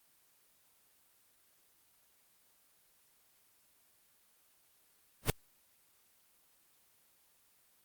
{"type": "noise with exponential growth", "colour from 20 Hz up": "pink", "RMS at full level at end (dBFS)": -24, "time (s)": [5.22, 5.3], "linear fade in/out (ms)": 1, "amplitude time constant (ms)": 16, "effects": ["white hiss -69 dBFS RMS until 7.84 s", "Opus 24 kbps"]}